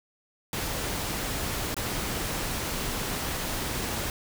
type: noise with dropouts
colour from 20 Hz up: pink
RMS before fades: -31 dBFS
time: 0.53-4.1 s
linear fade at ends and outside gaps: 1 ms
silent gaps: 1.744-1.766 s
effects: none